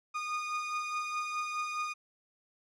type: beating tone pair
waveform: 30% pulse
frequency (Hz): 1227 / 1231.8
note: D#6 / D#6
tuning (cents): -25 / -18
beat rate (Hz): 4.8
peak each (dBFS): -31 / -38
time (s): 0.14-1.94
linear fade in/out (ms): 20
effects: low-pass 6000 Hz 12 dB/octave